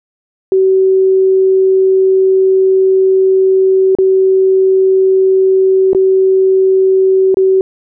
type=tone with dropouts; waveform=sine; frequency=380.2 Hz; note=F#4; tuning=47 cents sharp; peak=-6 dBFS; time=0.52-7.61 s; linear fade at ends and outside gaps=1 ms; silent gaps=3.951-3.986 / 5.932-5.948 / 7.344-7.37 s; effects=none